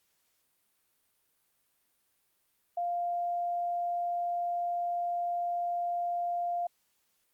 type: tone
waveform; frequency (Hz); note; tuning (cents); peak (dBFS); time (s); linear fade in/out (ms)
sine; 698.5; F5; 0; -29; 2.77-6.67; 5
effects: white hiss -74 dBFS RMS until 7.33 s + Opus 48 kbps